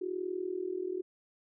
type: tone with amplitude modulation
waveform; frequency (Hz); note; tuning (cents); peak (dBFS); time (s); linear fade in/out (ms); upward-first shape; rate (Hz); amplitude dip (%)
sine; 367; F#4; -14; -29; 0.01-1.02; 10; sine; 40.6; 85
effects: none